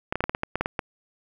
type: clicks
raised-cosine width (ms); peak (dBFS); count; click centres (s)
0.5; -10; 11; 0.125 / 0.156 / 0.206 / 0.24 / 0.295 / 0.349 / 0.434 / 0.556 / 0.61 / 0.659 / 0.792
effects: 8-bit